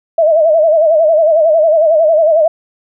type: tone with vibrato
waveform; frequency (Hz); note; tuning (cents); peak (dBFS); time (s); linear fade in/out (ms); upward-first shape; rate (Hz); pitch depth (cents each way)
sine; 636; D#5; +38; -6; 0.18-2.48; 5; sine; 11; 97
effects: none